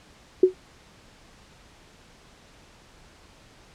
sine tone with exponential decay, 370.6 Hz, F#4, 3 cents sharp, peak -8 dBFS, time 0.43-0.54 s, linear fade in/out 5 ms, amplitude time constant 23 ms, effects pink hiss -53 dBFS RMS until 3.74 s + low-pass 7000 Hz 12 dB/octave

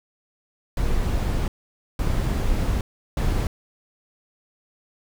brown noise bursts at uneven times, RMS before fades -22 dBFS, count 3, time 0.77-1.48 / 1.99-2.81 / 3.17-3.47 s, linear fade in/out 2 ms, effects none

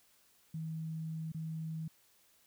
sine tone with dropouts, 160 Hz, D#3, 49 cents sharp, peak -37 dBFS, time 0.54-1.88 s, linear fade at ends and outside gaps 5 ms, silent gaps 1.32-1.345 s, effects white hiss -68 dBFS RMS until 2.46 s

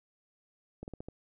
slowing click train, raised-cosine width 2 ms, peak -28 dBFS, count 5, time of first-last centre 0.83-1.086 s, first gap 49 ms, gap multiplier 1.18, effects none

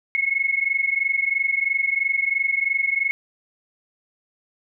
sine tone pair together, 2172 / 2195 Hz, C#7 / C#7, -36 / -18 cents, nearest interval unison, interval 18 cents, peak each -22 dBFS, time 0.15-3.11 s, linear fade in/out 0 ms, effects none

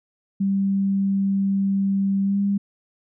sine tone with pitch glide, 196 to 199.89 Hz, G3 to G3, 0 to +34 cents, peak -18 dBFS, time 0.4-2.58 s, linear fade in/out 10 ms, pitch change +34 cents, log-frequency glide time 2.23-2.39 s, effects none

